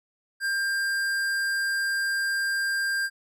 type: tone with tanh clipping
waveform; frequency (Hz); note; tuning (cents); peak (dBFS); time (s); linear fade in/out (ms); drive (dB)
sine; 1594; G6; +28; -26; 0.4-3.1; 50; 16
effects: none